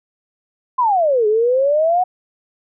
sine exponential two-way sweep, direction down then up, 1049 to 415.3 to 746 Hz, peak -12 dBFS, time 0.78-2.04 s, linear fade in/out 10 ms, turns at 1.27 s, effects none

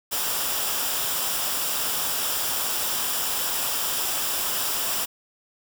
white noise with comb filter, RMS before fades -26 dBFS, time 0.11-5.06 s, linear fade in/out 20 ms, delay 0.47 ms, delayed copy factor -0.5, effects none

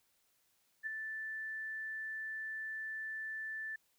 sine tone with ADSR envelope, 1760 Hz, A6, in tune, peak -34 dBFS, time 0.83-3.76 s, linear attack 37 ms, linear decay 8 ms, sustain -5 dB, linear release 5 ms, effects white hiss -75 dBFS RMS until 3.98 s

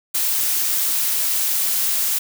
blue noise, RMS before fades -20 dBFS, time 0.14-2.19 s, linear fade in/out 10 ms, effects none

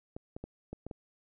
clicks, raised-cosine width 2 ms, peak -27 dBFS, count 6, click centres 0.165 / 0.365 / 0.44 / 0.73 / 0.866 / 0.912 s, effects none

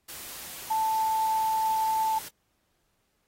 sine tone in noise, 880 Hz, A5, in tune, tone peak -23 dBFS, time 0.7-2.19 s, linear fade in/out 10 ms, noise white, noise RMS -41 dBFS, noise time 0.08-2.29 s, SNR +15 dB, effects pink hiss -74 dBFS RMS until 3.27 s + AAC 48 kbps

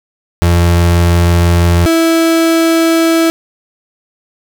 35% pulse tone pair in turn, 86.1 / 328.5 Hz, F2 / E4, -24 / -6 cents, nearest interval octave + major seventh, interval 2318 cents, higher second, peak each -5 / -6 dBFS, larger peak first, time 0.42-1.86 / 1.86-3.3 s, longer neither, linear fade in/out 0 ms, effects none

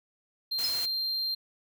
triangle tone, 4176 Hz, C8, 4 cents flat, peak -27 dBFS, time 0.51-1.35 s, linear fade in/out 10 ms
white noise, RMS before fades -38 dBFS, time 0.58-0.86 s, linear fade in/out 10 ms
sine tone with exponential decay, 5110 Hz, D#8, 45 cents sharp, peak -25 dBFS, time 0.64-0.78 s, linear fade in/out 1 ms, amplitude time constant 29 ms
effects none

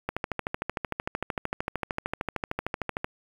click train, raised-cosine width 0.5 ms, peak -13 dBFS, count 40, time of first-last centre 0.09-3.045 s, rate 13.2 Hz, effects 7-bit

